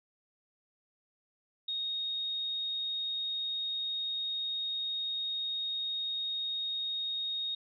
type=tone; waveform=sine; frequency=3729 Hz; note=A#7; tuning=in tune; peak=-32 dBFS; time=1.68-7.55 s; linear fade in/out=5 ms; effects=none